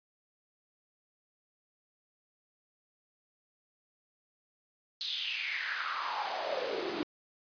pink noise with high-pass filter sweep, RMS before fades -35 dBFS, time 5.01-7.03 s, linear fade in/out 0 ms, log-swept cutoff 4000 to 300 Hz, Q 5.9, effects resampled to 11025 Hz

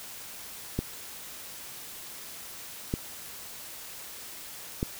clicks, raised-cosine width 3 ms, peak -14 dBFS, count 3, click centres 0.79 / 2.939 / 4.829 s, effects white hiss -43 dBFS RMS until 4.99 s

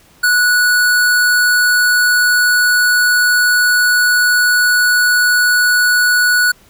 square tone, 1471 Hz, F#6, 11 cents flat, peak -10 dBFS, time 0.23-6.52 s, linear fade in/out 10 ms, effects pink hiss -48 dBFS RMS until 6.69 s

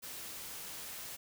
white noise, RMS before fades -45 dBFS, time 0.02-1.17 s, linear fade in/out 20 ms, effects none

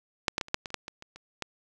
clicks, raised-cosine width 0.2 ms, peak -6 / -10 / -13 / -28 / -7 / -18 / -28 / -12 / -21 / -27 / -29 / -15 dBFS, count 12, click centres 0.282 / 0.381 / 0.412 / 0.484 / 0.544 / 0.658 / 0.704 / 0.743 / 0.881 / 1.024 / 1.16 / 1.423 s, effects none

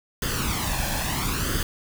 pink noise with flanger, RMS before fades -26 dBFS, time 0.22-1.63 s, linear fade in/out 2 ms, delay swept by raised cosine 0.62 to 1.21 ms, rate 0.75 Hz, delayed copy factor +0.65, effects none

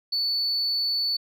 sine tone, 4470 Hz, C#8, 14 cents sharp, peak -21 dBFS, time 0.12-1.17 s, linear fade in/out 10 ms, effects tanh soft clip ceiling -20 dBFS

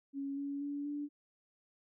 sine tone with pitch steps, 277.2 / 281.7 / 286.3 / 291 Hz, C#4 / C#4 / D4 / D4, 0 / +28 / -44 / -16 cents, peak -36 dBFS, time 0.13-1.09 s, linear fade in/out 50 ms, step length 240 ms, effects none

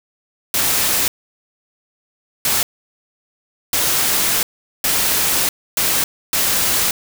white noise bursts at uneven times, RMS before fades -17 dBFS, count 6, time 0.54-1.08 / 2.45-2.63 / 3.73-4.43 / 4.84-5.49 / 5.77-6.04 / 6.33-6.91 s, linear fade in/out 2 ms, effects none

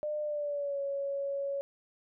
sine tone with pitch glide, 601 to 557.5 Hz, D5 to C#5, +40 to +10 cents, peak -31 dBFS, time 0.03-1.61 s, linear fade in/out 0 ms, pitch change -130 cents, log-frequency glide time 0.23-0.8 s, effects none

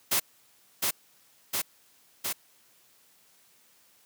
white noise with echo, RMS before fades -25 dBFS, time 0.11-0.2 s, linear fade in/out 10 ms, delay 710 ms, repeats 3, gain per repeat -2 dB, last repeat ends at 2.33 s, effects white hiss -62 dBFS RMS until 4.05 s + high-pass 100 Hz 12 dB/octave

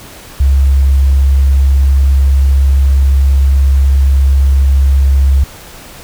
sine tone, 68.1 Hz, C#2, 30 cents flat, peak -5 dBFS, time 0.4-5.44 s, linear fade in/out 5 ms, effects pink hiss -33 dBFS RMS until 6.03 s

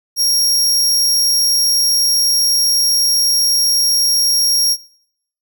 sawtooth tone, 5588 Hz, F8, in tune, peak -9 dBFS, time 0.16-4.77 s, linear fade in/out 50 ms, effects noise-tail reverb RT60 0.7 s tail -22 dB re dry

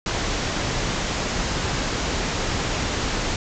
pink low-pass noise, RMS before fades -25 dBFS, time 0.06-3.36 s, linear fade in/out 2 ms, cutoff 7400 Hz, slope 96 dB/octave, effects none

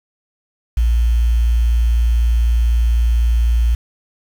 sine tone with quantisation, 58 Hz, A#1, 8 cents flat, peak -11 dBFS, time 0.77-3.75 s, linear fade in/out 5 ms, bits 6, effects none

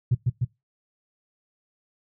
sine tone with echo, 123.47 Hz, B2, in tune, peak -15 dBFS, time 0.11-0.15 s, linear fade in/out 10 ms, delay 150 ms, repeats 2, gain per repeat -2 dB, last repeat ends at 0.45 s, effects noise-tail reverb RT60 0.2 s tail -21 dB re dry + tanh soft clip ceiling -13 dBFS

